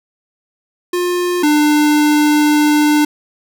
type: tone pair in turn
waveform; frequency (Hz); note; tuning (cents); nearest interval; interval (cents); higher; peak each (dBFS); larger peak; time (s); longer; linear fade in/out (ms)
square; 355.3 / 298.8; F4 / D4; +30 / +30; minor third; 300; first; -15 / -10; second; 0.93-1.43 / 1.43-3.05; second; 5
effects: none